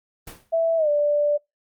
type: noise with exponential decay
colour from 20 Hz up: pink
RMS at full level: -34 dBFS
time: 0.27-0.53 s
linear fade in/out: 5 ms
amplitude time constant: 55 ms
type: tone with pitch glide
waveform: sine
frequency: 659.3 to 587.4 Hz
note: E5 to D5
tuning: 0 to 0 cents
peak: -17 dBFS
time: 0.52-1.38 s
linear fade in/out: 20 ms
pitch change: -200 cents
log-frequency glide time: 0.77-0.89 s
effects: noise-tail reverb RT60 0.2 s tail -26 dB re dry + Opus 32 kbps